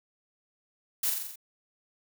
blue noise with echo, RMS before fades -28 dBFS, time 1.03-1.1 s, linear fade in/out 5 ms, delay 43 ms, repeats 6, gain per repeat -3 dB, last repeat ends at 1.358 s, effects none

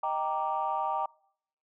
sine chord, Eb major seventh, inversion none, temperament equal, 622.3 / 784 / 932.3 / 1174.7 Hz, Eb5 / G5 / Bb5 / D6, 0 / 0 / 0 / 0 cents, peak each -37 / -31 / -31 / -34 dBFS, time 0.03-1.06 s, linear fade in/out 5 ms, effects noise-tail reverb RT60 0.7 s tail -26 dB re dry + tanh soft clip ceiling -19 dBFS

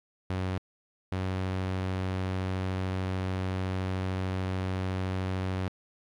sawtooth tone pair in turn, 93 / 93.59 Hz, F#2 / F#2, +9 / +20 cents, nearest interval unison, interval 11 cents, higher second, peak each -25 dBFS, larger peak neither, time 0.3-0.58 / 1.12-5.68 s, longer second, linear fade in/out 0 ms, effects low-pass 4000 Hz 12 dB/octave + 11-bit

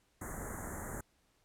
pink band-stop noise, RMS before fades -42 dBFS, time 0.21-1.01 s, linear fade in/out 5 ms, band 2000 to 6500 Hz, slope 96 dB/octave, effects pink hiss -73 dBFS RMS until 1.44 s + low-pass 12000 Hz 12 dB/octave

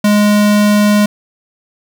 square tone, 207.8 Hz, G#3, 1 cent sharp, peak -8 dBFS, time 0.04-1.06 s, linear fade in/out 5 ms, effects 8-bit

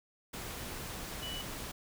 sine tone in noise, 2960 Hz, F#7, in tune, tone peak -40 dBFS, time 1.22-1.42 s, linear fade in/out 10 ms, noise pink, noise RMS -42 dBFS, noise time 0.33-1.72 s, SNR -1 dB, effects none

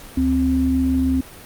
sine tone pair together, 73.41 / 261.6 Hz, D2 / C4, 0 / 0 cents, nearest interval octave + minor seventh, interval 2200 cents, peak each -22 / -16 dBFS, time 0.17-1.21 s, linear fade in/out 5 ms, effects pink hiss -40 dBFS RMS until 1.45 s + Opus 48 kbps

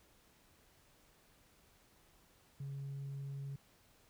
sine tone, 138.59 Hz, C#3, in tune, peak -39 dBFS, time 2.6-3.56 s, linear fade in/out 5 ms, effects tanh soft clip ceiling -39 dBFS + pink hiss -68 dBFS RMS until 4.09 s

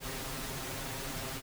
pink noise with comb filter, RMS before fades -39 dBFS, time 0-1.42 s, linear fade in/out 50 ms, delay 7.5 ms, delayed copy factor +0.85, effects none

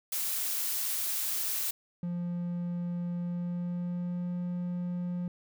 blue noise, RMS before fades -32 dBFS, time 0.12-1.71 s, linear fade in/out 5 ms
triangle tone with pitch glide, 174.61 to 177.05 Hz, F3 to F3, 0 to +24 cents, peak -29 dBFS, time 2.03-5.28 s, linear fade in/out 2 ms, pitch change +24 cents, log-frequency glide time 3.18-4.34 s
effects none

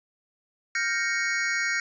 square chord, G half-diminished seventh, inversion third, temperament equal, 1396.9 / 1568 / 1864.7 / 2217 Hz, F6 / G6 / Bb6 / Db7, 0 / 0 / 0 / 0 cents, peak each -33 / -32 / -29 / -30 dBFS, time 0.75-1.8 s, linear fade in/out 2 ms, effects resampled to 16000 Hz + 10-bit

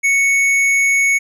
sine tone with hard clipping, 2217 Hz, C#7, in tune, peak -13 dBFS, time 0.03-1.19 s, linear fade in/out 20 ms, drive 9 dB, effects none

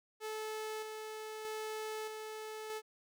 sawtooth tone with tremolo, 434 Hz, A4, 24 cents flat, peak -35 dBFS, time 0.2-2.82 s, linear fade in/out 50 ms, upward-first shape square, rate 0.8 Hz, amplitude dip 35%, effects none

